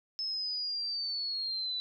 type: linear sweep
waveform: sine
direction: down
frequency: 5230 to 3954 Hz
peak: -32 dBFS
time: 0.19-1.8 s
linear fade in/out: 0 ms
effects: none